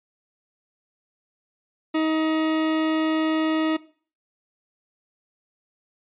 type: tone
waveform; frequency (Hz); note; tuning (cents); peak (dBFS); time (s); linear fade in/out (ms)
40% pulse; 315.9; D#4; +26; -19; 1.94-3.77; 10
effects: noise-tail reverb RT60 0.4 s tail -17 dB re dry + resampled to 8000 Hz